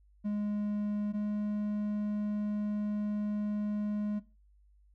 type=tone pair in turn; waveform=triangle; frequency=207.7 / 208.7 Hz; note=G#3 / G#3; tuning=0 / +9 cents; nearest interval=unison; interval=9 cents; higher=second; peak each=-28 dBFS; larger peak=neither; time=0.24-1.13 / 1.13-4.2 s; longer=second; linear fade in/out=20 ms; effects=noise-tail reverb RT60 0.3 s tail -18 dB re dry + added 50 Hz sine -60 dBFS peak until 4.94 s